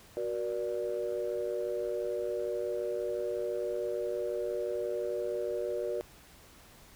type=chord; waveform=sine; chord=Gb augmented; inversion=none; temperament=equal with one note detuned; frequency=370 / 476 / 587.3 Hz; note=Gb4 / Bb4 / D5; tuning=0 / +36 / 0 cents; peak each=-35 / -34 / -35 dBFS; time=0.17-6.01 s; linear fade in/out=0 ms; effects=tanh soft clip ceiling -23 dBFS + pink hiss -56 dBFS RMS until 6.95 s